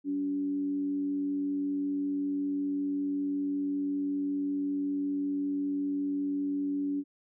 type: tone with frequency modulation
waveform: sine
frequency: 285.1 Hz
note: C#4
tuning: 49 cents sharp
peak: -28 dBFS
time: 0.04-7.04 s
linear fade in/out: 50 ms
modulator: 94.7 Hz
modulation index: 0.22
effects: none